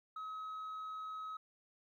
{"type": "tone", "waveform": "sine", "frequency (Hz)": 1277, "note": "D#6", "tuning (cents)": 45, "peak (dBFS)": -39, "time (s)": [0.16, 1.37], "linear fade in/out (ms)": 5, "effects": ["tanh soft clip ceiling -41 dBFS", "13-bit"]}